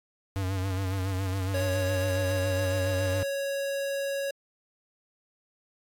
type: tone with vibrato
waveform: square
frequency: 95 Hz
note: F#2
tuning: 46 cents sharp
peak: -28 dBFS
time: 0.36-3.23 s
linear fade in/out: 0 ms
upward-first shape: sine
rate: 7.2 Hz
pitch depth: 57 cents each way
type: tone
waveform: square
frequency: 554.4 Hz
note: C#5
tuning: in tune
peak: -29 dBFS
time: 1.54-4.31 s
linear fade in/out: 5 ms
effects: AAC 64 kbps